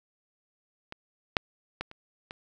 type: clicks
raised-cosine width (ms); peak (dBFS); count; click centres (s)
0.3; -23 / -6 / -16 / -29 / -23; 5; 0.924 / 1.368 / 1.81 / 1.914 / 2.309
effects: none